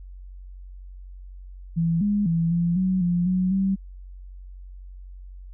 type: tone with pitch steps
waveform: sine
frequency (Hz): 166.6 / 205.4 / 166.3 / 171.2 / 186.5 / 174.9 / 184.4 / 193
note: E3 / G#3 / E3 / F3 / F#3 / F3 / F#3 / G3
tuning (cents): +19 / -19 / +16 / -34 / +14 / +3 / -6 / -27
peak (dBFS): -19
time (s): 1.76-3.76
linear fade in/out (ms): 20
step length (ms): 250
effects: added 46 Hz sine -38 dBFS peak until 5.53 s